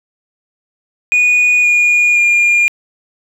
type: tone with pitch steps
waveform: sine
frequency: 2462 / 2437 / 2411 Hz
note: D#7 / D#7 / D7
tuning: -19 / -37 / +45 cents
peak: -5 dBFS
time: 1.12-2.68 s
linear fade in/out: 0 ms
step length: 520 ms
effects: tanh soft clip ceiling -7 dBFS + 7-bit